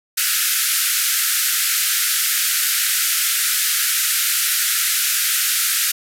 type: band-pass noise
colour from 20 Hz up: white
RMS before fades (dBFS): -19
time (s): 0.17-5.92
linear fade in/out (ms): 10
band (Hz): 1300 to 15000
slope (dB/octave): 96
effects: none